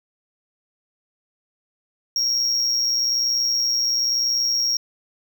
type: tone with amplitude modulation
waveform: triangle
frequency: 5588 Hz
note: F8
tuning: in tune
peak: -15 dBFS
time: 2.16-4.77 s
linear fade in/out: 2 ms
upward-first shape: sine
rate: 121 Hz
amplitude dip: 50%
effects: none